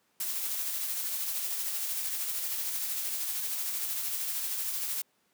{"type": "noise with tremolo", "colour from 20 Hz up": "blue", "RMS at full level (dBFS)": -32, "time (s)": [0.2, 5.02], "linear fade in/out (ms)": 5, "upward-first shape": "sine", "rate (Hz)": 13, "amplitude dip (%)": 30, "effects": ["pink hiss -71 dBFS RMS until 5.33 s", "high-pass 200 Hz 12 dB/octave"]}